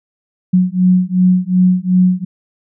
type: beating tone pair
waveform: sine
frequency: 181.5 / 184.2 Hz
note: F#3 / F#3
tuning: -33 / -7 cents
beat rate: 2.7 Hz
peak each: -12 dBFS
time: 0.53-2.25 s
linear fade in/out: 10 ms
effects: none